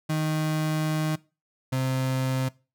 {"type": "tone pair in turn", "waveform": "35% pulse", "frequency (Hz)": [155.56, 130.81], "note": ["D#3", "C3"], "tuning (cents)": [0, 0], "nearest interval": "minor third", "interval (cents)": 300, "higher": "first", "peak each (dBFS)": -22, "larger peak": "neither", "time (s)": [[0.09, 1.16], [1.72, 2.49]], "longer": "first", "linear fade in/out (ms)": 10, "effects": ["noise-tail reverb RT60 0.3 s tail -21 dB re dry"]}